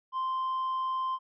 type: tone with tanh clipping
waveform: sine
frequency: 1043 Hz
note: C6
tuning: 6 cents flat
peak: -29 dBFS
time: 0.12-1.19 s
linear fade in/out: 50 ms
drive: 2 dB
effects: none